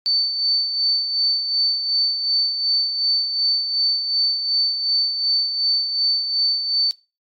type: tone with tremolo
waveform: sine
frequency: 4534 Hz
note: C#8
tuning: 38 cents sharp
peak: -15 dBFS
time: 0.06-6.91 s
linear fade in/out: 0 ms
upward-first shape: sine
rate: 2.7 Hz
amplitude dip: 55%
effects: noise-tail reverb RT60 0.3 s tail -22 dB re dry + AAC 48 kbps